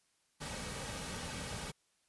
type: noise with comb filter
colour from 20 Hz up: pink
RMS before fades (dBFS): -42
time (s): 0.4-1.72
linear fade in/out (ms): 20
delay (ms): 2.9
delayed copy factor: -0.5
effects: white hiss -75 dBFS RMS until 2.08 s + resampled to 24000 Hz